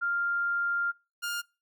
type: tone pair in turn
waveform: sine / sawtooth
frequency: 1396.9 / 1409.1 Hz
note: F6 / F6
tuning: 0 / +15 cents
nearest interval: unison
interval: 15 cents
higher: second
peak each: -26 / -27 dBFS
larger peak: first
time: 0.01-0.92 / 1.22-1.42 s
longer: first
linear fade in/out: 20 ms
effects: noise-tail reverb RT60 0.3 s tail -24 dB re dry